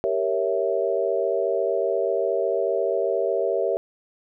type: chord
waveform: sine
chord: G diminished seventh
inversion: none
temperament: equal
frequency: 392 / 466.2 / 554.4 / 659.3 Hz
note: G4 / Bb4 / Db5 / Fb5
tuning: 0 / 0 / 0 / 0 cents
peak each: -26 dBFS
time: 0.04-3.77 s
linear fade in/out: 0 ms
effects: none